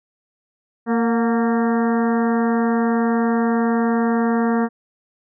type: harmonic tone with a mistuned harmonic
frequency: 230.4 Hz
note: A#3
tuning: 20 cents flat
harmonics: 1 / 2 / 3 / 4 / 5 / 6 / 7 / 8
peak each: -17 / -23 / -27 / -29 / -31 / -33 / -34 / -35 dBFS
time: 0.86-4.69 s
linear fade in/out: 50 ms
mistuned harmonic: 3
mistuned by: +52 cents
effects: none